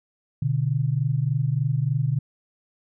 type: tone pair together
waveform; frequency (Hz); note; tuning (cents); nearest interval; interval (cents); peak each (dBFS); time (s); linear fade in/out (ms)
sine; 123.47 / 146.83; B2 / D3; 0 / 0; minor third; 300; -23; 0.42-2.19; 5
effects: none

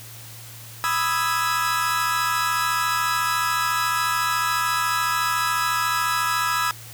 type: chord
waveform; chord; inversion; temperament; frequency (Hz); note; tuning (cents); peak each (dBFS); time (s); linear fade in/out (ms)
40% pulse; E major seventh; second; equal; 987.8 / 1244.5 / 1318.5 / 1661.2; B5 / D#6 / E6 / G#6; 0 / 0 / 0 / 0; -26 / -26 / -24 / -26; 0.84-6.71; 0
effects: added 114 Hz sine -42 dBFS peak until 6.93 s + white hiss -42 dBFS RMS until 6.93 s

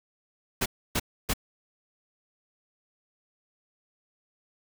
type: noise bursts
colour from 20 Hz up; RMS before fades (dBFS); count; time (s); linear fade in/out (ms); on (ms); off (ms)
pink; -26; 3; 0.61-1.337; 10; 49; 290
effects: none

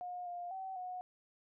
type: tone with pitch steps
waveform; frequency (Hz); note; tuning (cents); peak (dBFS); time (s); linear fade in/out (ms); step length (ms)
sine; 717 / 704 / 763 / 730; F5 / F5 / G5 / F#5; +45 / +14 / -47 / -24; -40; 0.01-1.01; 0; 250
effects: none

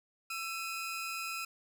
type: tone pair together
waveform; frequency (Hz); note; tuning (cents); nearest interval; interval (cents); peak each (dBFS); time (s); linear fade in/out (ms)
sawtooth; 1338.2 / 2508; E6 / D#7; +26 / +13; major seventh; 1087; -36 / -36; 0.3-1.45; 5
effects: 12-bit

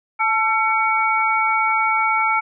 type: tone cluster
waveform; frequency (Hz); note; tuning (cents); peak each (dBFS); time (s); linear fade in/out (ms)
sine; 876 / 1348 / 2242; A5 / E6 / C#7; -8 / +38 / +19; -20; 0.19-2.41; 20
effects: none

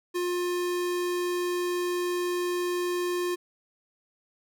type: tone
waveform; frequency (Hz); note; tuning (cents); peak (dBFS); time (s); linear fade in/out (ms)
square; 354.8; F4; +27; -27; 0.14-3.36; 20
effects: none

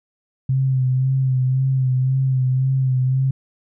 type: tone with vibrato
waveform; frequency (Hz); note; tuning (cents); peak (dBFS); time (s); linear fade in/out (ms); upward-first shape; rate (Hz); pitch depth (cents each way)
sine; 130.81; C3; 0; -15; 0.49-3.31; 5; sine; 1.9; 35
effects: none

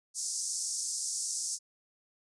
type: band-pass noise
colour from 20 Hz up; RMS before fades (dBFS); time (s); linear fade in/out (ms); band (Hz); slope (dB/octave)
pink; -35; 0.14-1.59; 50; 5300 to 9600; 48
effects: resampled to 24000 Hz

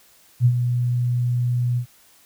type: tone with ADSR envelope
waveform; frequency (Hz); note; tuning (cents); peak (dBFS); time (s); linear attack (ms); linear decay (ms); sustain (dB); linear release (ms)
sine; 122.3; B2; -16; -10; 0.4-1.86; 54; 65; -8; 87
effects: white hiss -54 dBFS RMS until 2.25 s

